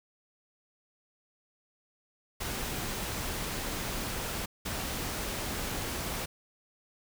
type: noise bursts at uneven times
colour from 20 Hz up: pink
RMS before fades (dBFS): -35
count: 2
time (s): 2.4-4.46 / 4.65-6.26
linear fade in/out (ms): 10
effects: none